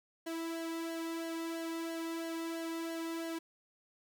sawtooth tone with flanger, 329.6 Hz, E4, in tune, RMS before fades -39 dBFS, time 0.26-3.39 s, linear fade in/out 10 ms, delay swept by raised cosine 0.81 to 1.79 ms, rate 3 Hz, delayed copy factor -0.65, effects 11-bit

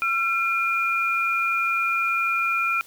sine tone pair together, 1358 / 2410 Hz, F6 / D7, -49 / +44 cents, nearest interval minor seventh, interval 993 cents, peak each -23 dBFS, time 0.02-2.81 s, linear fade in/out 0 ms, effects white hiss -50 dBFS RMS until 2.86 s

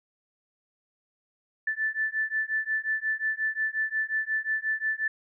sine beating tone pair, 1754 / 1759.6 Hz, A6 / A6, -6 / 0 cents, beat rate 5.6 Hz, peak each -29 dBFS, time 1.67-5.08 s, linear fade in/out 5 ms, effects none

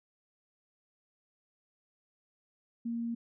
sine tone, 233.1 Hz, A#3, in tune, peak -32 dBFS, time 2.85-3.15 s, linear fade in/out 10 ms, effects none

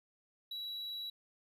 triangle tone, 3908 Hz, B7, 19 cents flat, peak -38 dBFS, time 0.51-1.1 s, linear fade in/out 5 ms, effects none

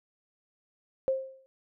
sine tone with exponential decay, 530 Hz, C5, 22 cents sharp, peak -21 dBFS, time 1.08-1.46 s, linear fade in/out 0 ms, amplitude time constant 81 ms, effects none

